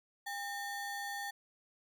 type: ring-modulated tone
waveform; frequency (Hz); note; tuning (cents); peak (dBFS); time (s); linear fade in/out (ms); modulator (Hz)
square; 1314; E6; -6; -36; 0.26-1.31; 10; 507
effects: none